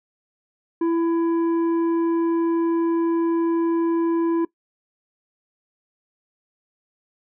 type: tone with tanh clipping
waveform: sine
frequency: 333.5 Hz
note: E4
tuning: 20 cents sharp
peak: -19 dBFS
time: 0.81-4.45 s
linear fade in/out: 5 ms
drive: 7 dB
effects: noise-tail reverb RT60 0.1 s tail -20 dB re dry